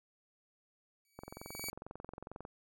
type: tone with exponential growth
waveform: 10% pulse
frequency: 2276 Hz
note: C#7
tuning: 45 cents sharp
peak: -28 dBFS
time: 1.05-1.7 s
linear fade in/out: 1 ms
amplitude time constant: 140 ms
type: click train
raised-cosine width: 1 ms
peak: -31 dBFS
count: 29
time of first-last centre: 1.19-2.451 s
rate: 22.2 Hz
effects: none